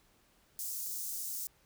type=high-pass noise; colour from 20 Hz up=white; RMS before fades=-39 dBFS; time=0.59-1.47 s; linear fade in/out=0 ms; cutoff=5700 Hz; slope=24 dB/octave; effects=pink hiss -68 dBFS RMS until 1.65 s